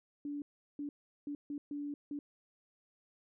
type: tone bursts at uneven times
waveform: sine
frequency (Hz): 289.4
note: D4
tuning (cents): -25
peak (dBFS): -37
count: 6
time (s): 0.25-0.42 / 0.79-0.89 / 1.27-1.35 / 1.5-1.58 / 1.71-1.94 / 2.11-2.19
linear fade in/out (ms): 2
effects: none